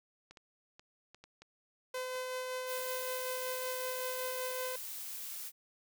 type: clicks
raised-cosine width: 0.2 ms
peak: -36 dBFS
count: 8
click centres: 0.31 / 0.372 / 0.795 / 1.146 / 1.24 / 1.42 / 1.975 / 2.156 s
type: tone with tremolo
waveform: sawtooth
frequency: 510 Hz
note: C5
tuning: 44 cents flat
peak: -32 dBFS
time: 1.94-4.76 s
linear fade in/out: 5 ms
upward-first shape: sine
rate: 5.3 Hz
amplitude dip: 25%
type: noise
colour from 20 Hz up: blue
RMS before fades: -43 dBFS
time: 2.66-5.52 s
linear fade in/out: 50 ms
effects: none